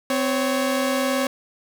sawtooth tone pair together, 257.7 / 554.4 Hz, C4 / C#5, -26 / 0 cents, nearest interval octave + minor second, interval 1326 cents, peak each -19 dBFS, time 0.1-1.27 s, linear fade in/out 2 ms, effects none

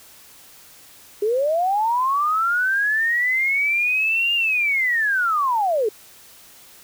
sine linear two-way sweep, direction up then down, 400 to 2826 to 400 Hz, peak -17 dBFS, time 1.22-5.89 s, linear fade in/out 5 ms, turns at 4.34 s, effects white hiss -47 dBFS RMS until 6.83 s

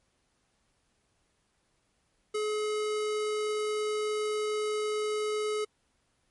square tone, 425.2 Hz, G#4, 41 cents sharp, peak -29 dBFS, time 2.34-5.65 s, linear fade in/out 10 ms, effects pink hiss -73 dBFS RMS until 6.3 s + MP3 48 kbps

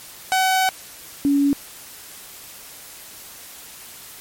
sawtooth / sine tone pair in turn, 754 / 282.4 Hz, F#5 / C#4, +32 / +32 cents, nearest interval octave + perfect fourth, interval 1700 cents, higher first, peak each -12 / -14 dBFS, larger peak first, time 0.32-0.69 / 1.25-1.53 s, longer first, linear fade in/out 0 ms, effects white hiss -40 dBFS RMS until 4.2 s + MP3 64 kbps

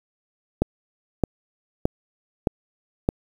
click train, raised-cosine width 2 ms, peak -5 dBFS, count 5, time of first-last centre 0.62-3.089 s, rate 1.62 Hz, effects 7-bit

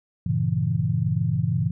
sine chord, G diminished seventh, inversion none, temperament equal, 98 / 116.54 / 138.59 / 164.81 Hz, G2 / Bb2 / Db3 / Fb3, 0 / 0 / 0 / 0 cents, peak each -28 / -25 / -26 / -25 dBFS, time 0.26-1.71 s, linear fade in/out 5 ms, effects none

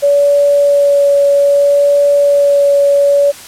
sine tone with vibrato, 569 Hz, C#5, 45 cents sharp, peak -6 dBFS, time 0.02-3.32 s, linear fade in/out 20 ms, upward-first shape sine, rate 0.62 Hz, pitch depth 10 cents each way, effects white hiss -32 dBFS RMS until 3.47 s + low-pass 11000 Hz 12 dB/octave

